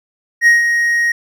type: tone with ADSR envelope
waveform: triangle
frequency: 1878 Hz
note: A#6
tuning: 12 cents sharp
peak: -3 dBFS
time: 0.41-1.12 s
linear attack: 57 ms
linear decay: 150 ms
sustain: -7 dB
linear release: 4 ms
effects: none